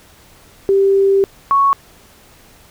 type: tone pair in turn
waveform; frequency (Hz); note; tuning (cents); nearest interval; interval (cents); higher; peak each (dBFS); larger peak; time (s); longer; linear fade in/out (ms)
sine; 392 / 1108.7; G4 / C#6; 0 / 0; octave + tritone; 1800; second; -9; neither; 0.69-1.24 / 1.51-1.73; first; 0
effects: pink hiss -46 dBFS RMS until 2.7 s